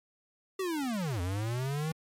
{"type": "linear two-way sweep", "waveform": "square", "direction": "down then up", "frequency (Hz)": [392, 85, 162.4], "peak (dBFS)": -31, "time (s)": [0.59, 1.92], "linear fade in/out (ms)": 5, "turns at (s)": 1.21, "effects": ["MP3 64 kbps"]}